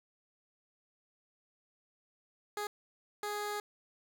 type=tone bursts at uneven times; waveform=15% pulse; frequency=415.3 Hz; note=G#4; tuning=in tune; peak=-29 dBFS; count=2; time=2.57-2.67 / 3.23-3.6 s; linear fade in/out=2 ms; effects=none